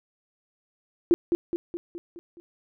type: tone with echo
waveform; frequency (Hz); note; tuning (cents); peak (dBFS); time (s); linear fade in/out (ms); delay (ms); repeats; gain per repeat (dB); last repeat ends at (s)
sine; 343.6; F4; -28; -14; 1.11-1.14; 0; 210; 6; -5; 2.4
effects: none